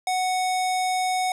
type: tone with low-pass filter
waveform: square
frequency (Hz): 740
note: F#5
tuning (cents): 0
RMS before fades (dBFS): -24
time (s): 0.07-1.32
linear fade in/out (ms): 2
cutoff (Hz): 9700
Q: 1.3
effects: none